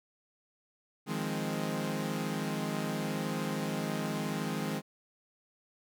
sawtooth chord, F minor seventh, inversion third, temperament equal, 155.56 / 174.61 / 207.7 / 261.6 Hz, Eb3 / F3 / Ab3 / C4, 0 / 0 / 0 / 0 cents, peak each -33 / -36 / -32 / -35 dBFS, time 1.06-4.82 s, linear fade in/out 50 ms, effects none

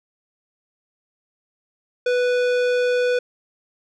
sine tone with tanh clipping, 493.9 Hz, B4, in tune, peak -19 dBFS, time 2.06-3.19 s, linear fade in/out 5 ms, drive 17 dB, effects none

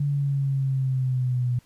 sine exponential sweep, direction down, 144.2 to 122.2 Hz, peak -21 dBFS, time 0-1.59 s, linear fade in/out 5 ms, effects pink hiss -60 dBFS RMS until 1.65 s + resampled to 32000 Hz

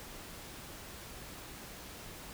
silence, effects pink hiss -48 dBFS RMS until 2.33 s

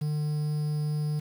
triangle tone with quantisation, 150.4 Hz, D3, 42 cents sharp, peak -24 dBFS, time 0.01-1.2 s, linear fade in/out 10 ms, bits 8, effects none

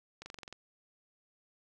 slowing click train, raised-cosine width 0.2 ms, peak -28 dBFS, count 8, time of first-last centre 0.22-0.526 s, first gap 40 ms, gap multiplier 1.03, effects none

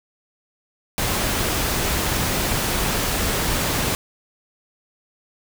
pink noise, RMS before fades -22 dBFS, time 0.98-3.95 s, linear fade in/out 0 ms, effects none

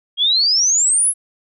sine exponential sweep, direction up, 3219 to 11030 Hz, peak -12 dBFS, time 0.17-1.14 s, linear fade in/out 50 ms, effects none

